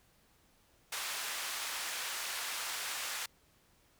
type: band-pass noise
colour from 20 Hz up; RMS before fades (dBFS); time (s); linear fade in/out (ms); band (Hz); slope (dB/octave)
pink; -39; 0.92-3.26; 5; 1200 to 13000; 12
effects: pink hiss -68 dBFS RMS until 3.99 s